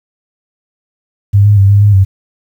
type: tone with pitch steps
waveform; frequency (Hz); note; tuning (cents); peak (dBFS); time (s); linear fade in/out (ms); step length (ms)
sine; 100.8 / 103.5 / 98.2 / 101.2 / 103.2 / 96.2; G2 / G#2 / G2 / G#2 / G#2 / G2; +49 / -5 / +4 / -44 / -10 / -32; -3; 1.33-2.05; 20; 120
effects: 7-bit